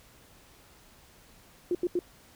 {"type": "tone bursts", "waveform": "sine", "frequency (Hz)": 353.2, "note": "F4", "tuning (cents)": 20, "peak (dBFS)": -24, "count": 3, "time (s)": [1.71, 1.991], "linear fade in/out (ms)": 2, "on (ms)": 39, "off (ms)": 82, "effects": ["pink hiss -57 dBFS RMS until 2.35 s"]}